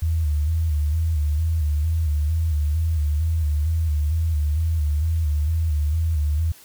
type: tone with vibrato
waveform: sine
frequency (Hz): 77.78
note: D#2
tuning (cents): 0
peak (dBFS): -18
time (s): 0.02-6.52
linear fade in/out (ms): 5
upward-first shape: square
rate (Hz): 2.2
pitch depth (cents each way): 76
effects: white hiss -48 dBFS RMS until 6.64 s